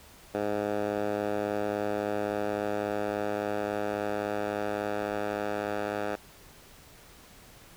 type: tone with band-pass filter sweep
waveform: 10% pulse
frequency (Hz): 103.6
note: G#2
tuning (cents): -4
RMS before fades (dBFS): -31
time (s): 0.34-6.16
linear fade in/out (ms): 10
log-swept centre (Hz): 600 to 900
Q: 0.95
effects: pink hiss -53 dBFS RMS until 7.76 s